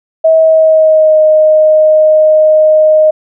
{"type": "tone with pitch glide", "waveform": "sine", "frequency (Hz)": [643, 620.4], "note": ["E5", "D#5"], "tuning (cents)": [-43, -5], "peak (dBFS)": -3, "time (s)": [0.24, 3.11], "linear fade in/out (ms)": 10, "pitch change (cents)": -62, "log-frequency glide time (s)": [0.36, 1.2], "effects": []}